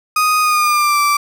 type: tone with pitch glide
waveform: 35% pulse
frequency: 1244.5 to 1167.9 Hz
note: D#6 to D6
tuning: 0 to -10 cents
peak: -10 dBFS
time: 0.16-1.17 s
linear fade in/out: 5 ms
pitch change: -110 cents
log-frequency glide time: 0.41-1 s
effects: none